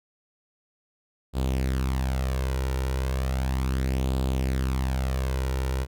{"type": "tone with flanger", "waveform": "sawtooth", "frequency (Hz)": 65.41, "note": "C2", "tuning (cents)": 0, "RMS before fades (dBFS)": -26, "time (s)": [1.33, 5.87], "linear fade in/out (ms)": 50, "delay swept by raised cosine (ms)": [0.25, 2.15], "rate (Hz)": 0.35, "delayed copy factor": 0.55, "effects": []}